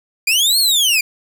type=linear two-way sweep; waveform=sawtooth; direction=up then down; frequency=2349 to 4405 to 2349 Hz; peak=-9 dBFS; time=0.27-1.01 s; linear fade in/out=5 ms; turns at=0.59 s; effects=none